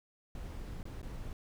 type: noise with dropouts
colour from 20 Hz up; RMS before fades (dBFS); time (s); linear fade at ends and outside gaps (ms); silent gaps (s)
brown; -42; 0.35-1.33; 1; 0.83-0.854 / 1.016-1.029
effects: none